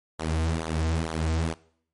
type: tone with flanger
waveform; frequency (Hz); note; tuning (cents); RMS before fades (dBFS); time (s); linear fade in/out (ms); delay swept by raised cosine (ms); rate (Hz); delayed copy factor
sawtooth; 80.5; E2; -41; -27; 0.19-1.54; 5; 0.38 to 5.38; 2.2; -0.85
effects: noise-tail reverb RT60 0.6 s tail -20 dB re dry + MP3 48 kbps